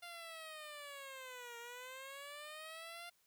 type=linear two-way sweep; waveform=10% pulse; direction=down then up; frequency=700 to 466.2 to 700 Hz; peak=-40 dBFS; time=0.02-3.1 s; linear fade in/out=10 ms; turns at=1.58 s; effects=white hiss -75 dBFS RMS until 3.26 s